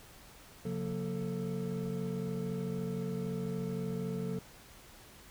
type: tone cluster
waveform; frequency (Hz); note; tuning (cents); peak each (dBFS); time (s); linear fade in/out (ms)
triangle; 136.1 / 180 / 233.5 / 442.2; C#3 / F#3 / A#3 / A4; -31 / -47 / +3 / +9; -38 / -35 / -40 / -38; 0.65-4.39; 5
effects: pink hiss -55 dBFS RMS until 5.3 s